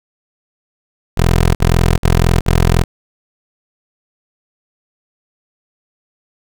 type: tone bursts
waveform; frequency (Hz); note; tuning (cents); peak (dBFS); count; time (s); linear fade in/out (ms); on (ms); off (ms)
15% pulse; 42.46; F1; -48; -3; 4; 1.17-2.84; 10; 380; 50
effects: none